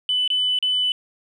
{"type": "tone with dropouts", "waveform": "sine", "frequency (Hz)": 2999, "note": "F#7", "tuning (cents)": 23, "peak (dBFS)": -17, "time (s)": [0.09, 0.92], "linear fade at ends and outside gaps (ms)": 1, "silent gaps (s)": [[0.277, 0.302], [0.588, 0.626]], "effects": ["tanh soft clip ceiling -13 dBFS"]}